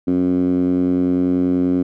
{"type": "tone with band-pass filter", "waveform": "10% pulse", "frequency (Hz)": 90.2, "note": "F#2", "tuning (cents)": -44, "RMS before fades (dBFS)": -17, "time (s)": [0.07, 1.83], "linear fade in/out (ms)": 10, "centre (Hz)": 260, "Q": 3.7, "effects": []}